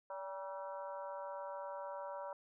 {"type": "harmonic tone with a mistuned harmonic", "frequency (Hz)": 191.9, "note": "G3", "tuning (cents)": -37, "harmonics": [3, 4, 5, 6, 7, 8], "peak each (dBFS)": [-45, -53, -46, -57, -54, -61], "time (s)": [0.1, 2.33], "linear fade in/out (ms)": 2, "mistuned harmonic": 4, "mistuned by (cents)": 65, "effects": []}